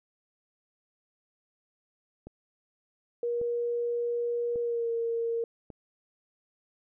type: click train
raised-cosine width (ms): 2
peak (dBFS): -30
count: 4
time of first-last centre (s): 2.27-5.702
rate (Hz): 0.874
type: tone with pitch glide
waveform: sine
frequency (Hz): 475.6 to 462.6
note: A#4 to A#4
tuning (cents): +35 to -13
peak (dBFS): -27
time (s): 3.23-5.44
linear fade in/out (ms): 2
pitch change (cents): -48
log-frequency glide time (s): 4.6-4.9
effects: none